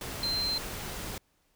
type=tone in noise; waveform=sine; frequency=4125 Hz; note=C8; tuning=25 cents flat; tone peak=-28 dBFS; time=0.23-0.58 s; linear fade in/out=2 ms; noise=pink; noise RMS=-38 dBFS; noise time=0.01-1.18 s; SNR=+7 dB; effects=pink hiss -71 dBFS RMS until 1.55 s